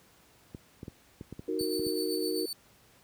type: clicks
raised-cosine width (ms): 3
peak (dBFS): -27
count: 9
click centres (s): 0.548 / 0.831 / 0.881 / 1.211 / 1.326 / 1.394 / 1.61 / 1.795 / 1.866
type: chord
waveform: sine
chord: D# minor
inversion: none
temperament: equal with one note detuned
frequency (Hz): 311.1 / 370 / 462.4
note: D#4 / F#4 / A#4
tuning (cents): 0 / 0 / -14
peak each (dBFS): -34 / -33 / -34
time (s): 1.48-2.46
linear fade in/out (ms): 5
type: tone with tremolo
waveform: sawtooth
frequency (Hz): 4512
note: C#8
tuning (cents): +30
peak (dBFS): -31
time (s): 1.59-2.53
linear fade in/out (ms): 2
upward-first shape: sine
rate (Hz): 7.8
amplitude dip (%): 55
effects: pink hiss -61 dBFS RMS until 3.03 s + high-pass 60 Hz 12 dB/octave